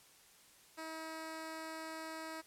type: tone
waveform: 10% pulse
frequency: 320 Hz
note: D#4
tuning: 49 cents sharp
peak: -35 dBFS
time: 0.77-2.42 s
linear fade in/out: 20 ms
effects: white hiss -63 dBFS RMS until 2.46 s + low-pass 12000 Hz 12 dB/octave